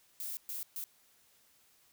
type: noise bursts at uneven times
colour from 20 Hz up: violet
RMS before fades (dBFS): -40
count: 3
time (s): 0.2-0.37 / 0.49-0.63 / 0.76-0.84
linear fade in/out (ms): 0
effects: white hiss -67 dBFS RMS until 1.92 s